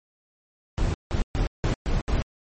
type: noise bursts at uneven times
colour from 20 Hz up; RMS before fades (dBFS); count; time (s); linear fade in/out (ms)
brown; -23; 6; 0.78-0.94 / 1.11-1.22 / 1.35-1.47 / 1.64-1.74 / 1.86-2.01 / 2.08-2.22; 0
effects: MP3 32 kbps